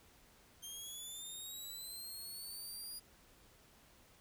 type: linear sweep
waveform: 15% pulse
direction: up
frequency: 3160 to 4870 Hz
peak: -39 dBFS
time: 0.62-3 s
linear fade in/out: 20 ms
effects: pink hiss -65 dBFS RMS until 4.2 s